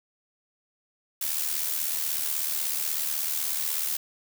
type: noise with amplitude modulation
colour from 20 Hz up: blue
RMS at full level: -26 dBFS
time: 1.21-3.97 s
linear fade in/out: 5 ms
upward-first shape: sine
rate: 76.3 Hz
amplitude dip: 60%
effects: none